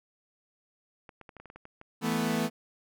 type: clicks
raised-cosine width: 0.5 ms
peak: -32 dBFS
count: 10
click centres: 1.092 / 1.213 / 1.292 / 1.367 / 1.4 / 1.457 / 1.501 / 1.56 / 1.654 / 1.814 s
type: chord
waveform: sawtooth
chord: E suspended fourth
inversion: none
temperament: equal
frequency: 164.81 / 220 / 246.9 Hz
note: E3 / A3 / B3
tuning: 0 / 0 / 0 cents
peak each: -29 / -26 / -27 dBFS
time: 2.01-2.5 s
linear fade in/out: 50 ms
effects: none